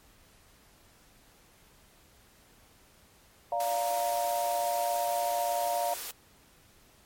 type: chord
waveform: sine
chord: Bb major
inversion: first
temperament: just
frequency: 582.7 / 699.2 / 932.3 Hz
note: D5 / F5 / Bb5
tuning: -14 / +2 / 0 cents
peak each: -33 / -29 / -34 dBFS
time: 3.52-5.94 s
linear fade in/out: 2 ms
type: high-pass noise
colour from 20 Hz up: white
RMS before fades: -39 dBFS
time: 3.6-6.11 s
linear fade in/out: 2 ms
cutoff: 280 Hz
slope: 96 dB/octave
effects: pink hiss -60 dBFS RMS until 7.05 s + MP3 64 kbps